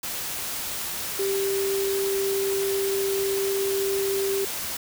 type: tone in noise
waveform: sine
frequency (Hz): 392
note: G4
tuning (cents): 0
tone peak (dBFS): -23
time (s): 1.19-4.45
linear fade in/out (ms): 5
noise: white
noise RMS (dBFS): -31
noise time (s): 0.03-4.77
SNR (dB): +5
effects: none